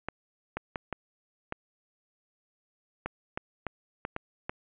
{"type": "clicks", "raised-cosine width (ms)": 0.5, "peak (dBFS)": -17, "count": 11, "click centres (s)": [0.086, 0.57, 0.758, 0.927, 1.524, 3.06, 3.375, 3.667, 4.051, 4.164, 4.495], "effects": ["resampled to 8000 Hz", "8-bit"]}